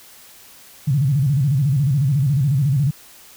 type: tone with vibrato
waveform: sine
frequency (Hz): 138.59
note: C#3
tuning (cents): 0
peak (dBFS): -14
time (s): 0.87-2.91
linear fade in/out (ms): 10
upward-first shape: square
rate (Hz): 14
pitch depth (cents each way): 140
effects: white hiss -45 dBFS RMS until 3.36 s